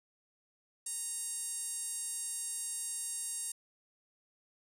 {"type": "tone with band-pass filter", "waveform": "5% pulse", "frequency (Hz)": 932.3, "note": "A#5", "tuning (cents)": 0, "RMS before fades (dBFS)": -39, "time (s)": [0.86, 3.52], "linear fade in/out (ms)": 5, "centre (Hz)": 9000, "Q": 3.6, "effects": []}